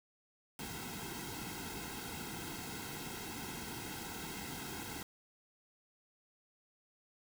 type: noise with comb filter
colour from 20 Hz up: pink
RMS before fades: -44 dBFS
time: 0.59-5.03 s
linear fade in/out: 2 ms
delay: 1.7 ms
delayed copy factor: -0.9
effects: none